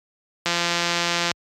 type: click train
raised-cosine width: 0.2 ms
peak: -4 dBFS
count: 148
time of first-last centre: 0.46-1.315 s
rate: 172 Hz
effects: high-pass 60 Hz 12 dB/octave + MP3 96 kbps